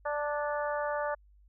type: harmonic tone with a mistuned harmonic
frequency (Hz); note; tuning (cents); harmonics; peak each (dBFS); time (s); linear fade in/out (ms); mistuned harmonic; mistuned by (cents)
294.2; D4; +3; 2 / 3 / 4 / 5 / 6; -32 / -36 / -38 / -40 / -42; 0.05-1.15; 10; 6; -24
effects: added 50 Hz sine -57 dBFS peak until 1.48 s